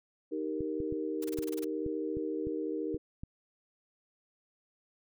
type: chord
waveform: sine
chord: Eb major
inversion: none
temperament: equal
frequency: 311.1 / 392 / 466.2 Hz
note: Eb4 / G4 / Bb4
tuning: 0 / 0 / 0 cents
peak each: -35 / -38 / -37 dBFS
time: 0.31-2.98 s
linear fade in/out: 20 ms
type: clicks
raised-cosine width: 5 ms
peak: -28 dBFS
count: 9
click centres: 0.607 / 0.803 / 0.924 / 1.388 / 1.863 / 2.17 / 2.47 / 2.945 / 3.235 s
type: noise bursts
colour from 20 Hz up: white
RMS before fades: -45 dBFS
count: 9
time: 1.22-1.645 s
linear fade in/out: 5 ms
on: 25 ms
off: 25 ms
effects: none